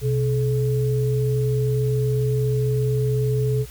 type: tone pair together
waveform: sine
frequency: 127.11 / 428.9 Hz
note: C3 / A4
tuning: -50 / -44 cents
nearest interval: octave + major sixth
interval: 2106 cents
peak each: -19 / -24 dBFS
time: 0.01-3.66 s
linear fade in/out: 50 ms
effects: added 60 Hz sine -39 dBFS peak until 3.7 s + white hiss -45 dBFS RMS until 3.7 s